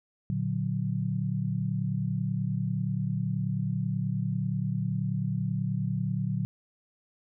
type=chord; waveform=sine; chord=Bb augmented; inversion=none; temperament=equal; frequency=116.54 / 146.83 / 185 Hz; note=Bb2 / D3 / F#3; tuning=0 / 0 / 0 cents; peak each=-31 dBFS; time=0.3-6.45 s; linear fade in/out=0 ms; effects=none